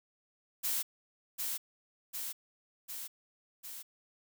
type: noise with echo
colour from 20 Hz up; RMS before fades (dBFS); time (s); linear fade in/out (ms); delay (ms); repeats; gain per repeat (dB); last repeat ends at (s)
blue; -33; 0.63-0.83; 20; 750; 4; -3; 3.83
effects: none